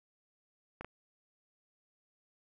clicks, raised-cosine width 0.5 ms, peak -27 dBFS, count 2, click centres 0.81 / 0.846 s, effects none

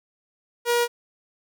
sawtooth tone, 477.4 Hz, A#4, 41 cents sharp, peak -15 dBFS, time 0.65-0.88 s, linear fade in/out 50 ms, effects none

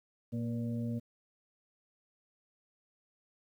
harmonic tone with a mistuned harmonic, 117.1 Hz, A#2, 8 cents sharp, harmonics 1 / 2 / 4 / 5, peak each -36 / -35 / -48 / -49 dBFS, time 0.32-1 s, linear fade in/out 20 ms, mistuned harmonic 4, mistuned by +40 cents, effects 11-bit

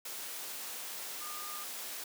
sine tone in noise, 1213 Hz, D#6, 44 cents flat, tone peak -45 dBFS, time 1.21-1.64 s, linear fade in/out 5 ms, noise white, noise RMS -42 dBFS, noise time 0.05-2.04 s, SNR -6 dB, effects high-pass 300 Hz 12 dB/octave

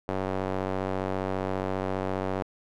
square tone with band-pass filter, 47.42 Hz, F#1, 43 cents sharp, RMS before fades -30 dBFS, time 0.08-2.43 s, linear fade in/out 10 ms, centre 610 Hz, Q 0.95, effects none

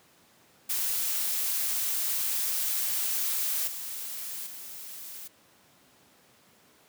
blue noise with level steps, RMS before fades -29 / -37 / -42 dBFS, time 0.69-5.28 s, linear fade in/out 10 ms, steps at 3.67 / 4.46 s, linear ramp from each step 10 ms, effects pink hiss -60 dBFS RMS until 6.88 s + high-pass 150 Hz 12 dB/octave

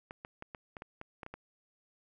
clicks, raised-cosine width 0.5 ms, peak -28 dBFS, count 10, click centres 0.109 / 0.249 / 0.424 / 0.548 / 0.768 / 0.821 / 1.014 / 1.232 / 1.264 / 1.34 s, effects none

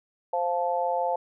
sine chord, F major, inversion second, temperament just, 523.8 / 698.5 / 873.1 Hz, C5 / F5 / A5, +2 / 0 / -14 cents, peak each -28 dBFS, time 0.33-1.16 s, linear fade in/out 5 ms, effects none

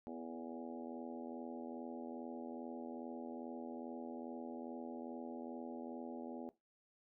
harmonic tone with a mistuned harmonic, 82.41 Hz, E2, in tune, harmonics 3 / 4 / 5 / 6 / 7 / 8 / 9 / 10, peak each -47 / -51 / -53 / -56 / -53 / -59 / -56 / -57 dBFS, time 0.07-6.49 s, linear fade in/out 0 ms, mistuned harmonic 5, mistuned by +21 cents, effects noise-tail reverb RT60 0.2 s tail -18 dB re dry

